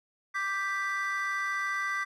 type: chord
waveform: triangle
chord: G major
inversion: second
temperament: equal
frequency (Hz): 1174.7 / 1568 / 1975.5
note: D6 / G6 / B6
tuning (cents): 0 / 0 / 0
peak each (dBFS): -31 / -32 / -30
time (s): 0.34-2.05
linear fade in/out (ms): 20
effects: tanh soft clip ceiling -21 dBFS